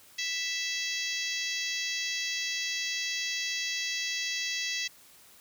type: harmonic tone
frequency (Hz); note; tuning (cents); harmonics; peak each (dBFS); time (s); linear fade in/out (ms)
659.3; E5; 0; 3 / 4 / 5 / 6 / 7 / 8 / 9 / 10; -36 / -37 / -38 / -39 / -39 / -40 / -41 / -41; 0.18-4.88; 10
effects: white hiss -56 dBFS RMS until 5.4 s